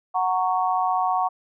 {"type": "chord", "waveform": "sine", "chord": "F# major", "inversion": "none", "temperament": "just", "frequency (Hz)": [740, 925, 1110], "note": ["F#5", "A#5", "C#6"], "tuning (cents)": [0, -14, 2], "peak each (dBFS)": [-22, -26, -25], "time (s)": [0.14, 1.29], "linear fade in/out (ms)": 20, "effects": []}